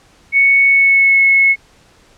sine tone with pitch glide, 2217 to 2188 Hz, C#7 to C#7, 0 to -23 cents, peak -7 dBFS, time 0.32-1.56 s, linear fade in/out 50 ms, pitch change -23 cents, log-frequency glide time 0.65-1.22 s, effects pink hiss -49 dBFS RMS until 2.17 s + low-pass 8000 Hz 12 dB/octave

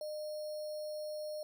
sine tone with sample-and-hold, 608 Hz, D#5, 40 cents flat, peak -38 dBFS, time 0.01-1.43 s, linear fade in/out 2 ms, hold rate 4900 Hz, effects none

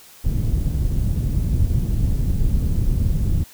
pink low-pass noise, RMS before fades -19 dBFS, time 0.24-3.44 s, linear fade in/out 10 ms, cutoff 130 Hz, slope 12 dB/octave, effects white hiss -46 dBFS RMS until 3.53 s

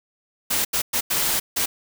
white noise bursts at uneven times, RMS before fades -22 dBFS, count 5, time 0.5-0.65 / 0.73-0.82 / 0.93-1.01 / 1.1-1.4 / 1.56-1.66 s, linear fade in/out 10 ms, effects none

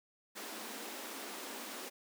pink high-pass noise, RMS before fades -45 dBFS, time 0.35-1.9 s, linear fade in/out 20 ms, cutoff 210 Hz, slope 96 dB/octave, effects none

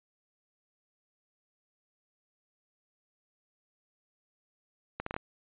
accelerating click train, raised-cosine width 0.5 ms, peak -19 dBFS, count 5, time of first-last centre 5-5.165 s, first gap 64 ms, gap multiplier 0.71, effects resampled to 8000 Hz

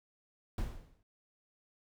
brown noise with exponential decay, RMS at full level -32 dBFS, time 0.58-1.03 s, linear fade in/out 2 ms, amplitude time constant 96 ms, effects none

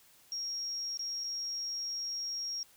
triangle tone with dropouts, 5590 Hz, F8, 1 cent sharp, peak -31 dBFS, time 0.32-2.63 s, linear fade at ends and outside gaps 1 ms, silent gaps 0.973-0.993 / 1.238-1.242 s, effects tanh soft clip ceiling -33 dBFS + white hiss -62 dBFS RMS until 2.76 s

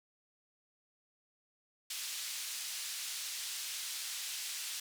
pink band-pass noise, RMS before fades -41 dBFS, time 1.9-4.8 s, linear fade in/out 5 ms, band 3300 to 11000 Hz, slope 12 dB/octave, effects none

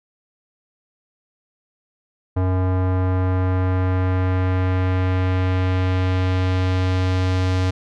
square tone with low-pass filter sweep, 92.5 Hz, F#2, in tune, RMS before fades -19 dBFS, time 2.36-7.71 s, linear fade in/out 10 ms, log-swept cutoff 1000 to 5300 Hz, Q 0.99, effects none

